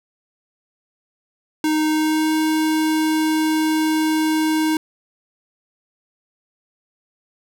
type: tone with pitch glide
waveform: square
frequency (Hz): 310 to 313.4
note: D#4 to D#4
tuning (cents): -6 to +13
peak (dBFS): -17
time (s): 1.64-4.77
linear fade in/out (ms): 2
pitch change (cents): +19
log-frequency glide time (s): 1.87-2.33
effects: none